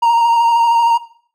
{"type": "tone with vibrato", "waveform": "triangle", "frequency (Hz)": 932.3, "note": "A#5", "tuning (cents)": 0, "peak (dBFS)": -7, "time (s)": [0.02, 0.98], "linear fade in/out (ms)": 10, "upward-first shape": "square", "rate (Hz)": 13, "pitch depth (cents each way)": 18, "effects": ["noise-tail reverb RT60 0.5 s tail -17 dB re dry"]}